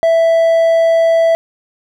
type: tone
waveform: triangle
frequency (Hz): 660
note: E5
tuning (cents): +2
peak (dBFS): -6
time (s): 0.03-1.35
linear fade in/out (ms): 0
effects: none